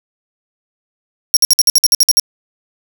sawtooth tone bursts, 5588 Hz, F8, in tune, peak -3 dBFS, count 11, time 1.34-2.197 s, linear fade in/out 0 ms, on 27 ms, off 56 ms, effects none

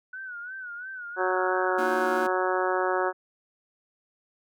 sine tone with vibrato, 1480 Hz, F#6, in tune, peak -35 dBFS, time 0.13-2.24 s, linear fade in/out 5 ms, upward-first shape sine, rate 2.9 Hz, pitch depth 93 cents each way
harmonic tone, 184.7 Hz, F#3, 3 cents flat, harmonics 2 / 3 / 4 / 5 / 6 / 7 / 8 / 9, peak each -28 / -30 / -31 / -32 / -33 / -33 / -34 / -35 dBFS, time 1.16-3.13 s, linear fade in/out 50 ms
square chord, Bb suspended fourth, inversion none, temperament equal, 233.1 / 311.1 / 349.2 Hz, Bb3 / Eb4 / F4, 0 / 0 / 0 cents, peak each -37 dBFS, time 1.78-2.27 s, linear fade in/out 5 ms
effects none

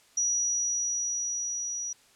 sine tone with level ramp, 5820 Hz, F#8, 29 cents flat, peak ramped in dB -23 to -31 dBFS, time 0.17-1.93 s, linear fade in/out 5 ms, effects white hiss -60 dBFS RMS until 2.15 s + low-pass 9000 Hz 12 dB/octave

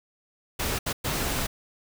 pink noise bursts at uneven times, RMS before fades -28 dBFS, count 3, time 0.59-0.79 / 0.86-0.93 / 1.04-1.47 s, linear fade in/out 10 ms, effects none

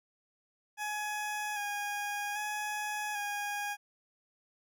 20% pulse tone with vibrato, 830.6 Hz, G#5, in tune, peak -29 dBFS, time 0.77-3.77 s, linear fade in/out 50 ms, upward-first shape square, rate 0.63 Hz, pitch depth 22 cents each way, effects none

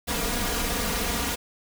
pink noise with comb filter, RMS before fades -27 dBFS, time 0.07-1.36 s, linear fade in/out 20 ms, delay 4.2 ms, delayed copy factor +0.8, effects none

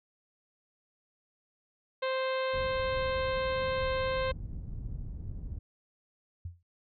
harmonic tone, 523.3 Hz, C5, in tune, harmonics 1 / 2 / 3 / 4 / 5 / 6 / 7 / 8, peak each -30 / -36 / -40 / -42 / -44 / -46 / -47 / -48 dBFS, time 2.02-4.32 s, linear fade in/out 10 ms
pink low-pass noise, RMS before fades -39 dBFS, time 2.53-5.59 s, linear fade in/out 5 ms, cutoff 130 Hz, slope 12 dB/octave
sine tone with exponential decay, 86.9 Hz, F2, 8 cents flat, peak -33 dBFS, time 6.45-6.63 s, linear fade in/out 5 ms, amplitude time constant 37 ms
effects none

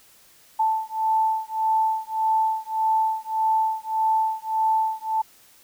sine beating tone pair, 880 / 881.7 Hz, A5 / A5, 0 / +3 cents, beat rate 1.7 Hz, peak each -23 dBFS, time 0.59-5.22 s, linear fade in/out 10 ms, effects white hiss -54 dBFS RMS until 5.63 s

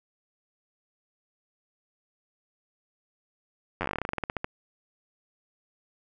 slowing click train, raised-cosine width 0.5 ms, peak -14 dBFS, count 20, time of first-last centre 3.81-4.444 s, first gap 10 ms, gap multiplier 1.12, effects none

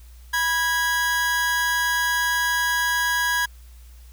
40% pulse tone pair together, 980 / 1648.2 Hz, B5 / G#6, -14 / -14 cents, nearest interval major sixth, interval 900 cents, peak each -25 / -20 dBFS, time 0.33-3.46 s, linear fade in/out 10 ms, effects added 60 Hz sine -42 dBFS peak until 4.12 s + white hiss -56 dBFS RMS until 4.12 s

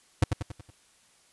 square tone with echo, 102.1 Hz, G#2, 29 cents flat, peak -17 dBFS, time 0.22-0.24 s, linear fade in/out 5 ms, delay 93 ms, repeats 5, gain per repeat -6 dB, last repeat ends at 0.705 s, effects white hiss -62 dBFS RMS until 1.32 s + resampled to 24000 Hz

